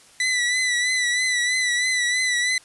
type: tone with vibrato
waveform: sawtooth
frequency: 1983 Hz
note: B6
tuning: 7 cents sharp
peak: -16 dBFS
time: 0.2-2.58 s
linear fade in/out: 2 ms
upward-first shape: triangle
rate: 3.1 Hz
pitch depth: 54 cents each way
effects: white hiss -51 dBFS RMS until 2.64 s + resampled to 24000 Hz